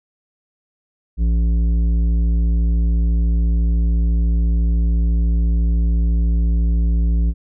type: tone with tanh clipping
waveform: sine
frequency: 57 Hz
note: A#1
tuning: 38 cents flat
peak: -15 dBFS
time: 1.17-7.34 s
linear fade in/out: 50 ms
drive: 10 dB
effects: none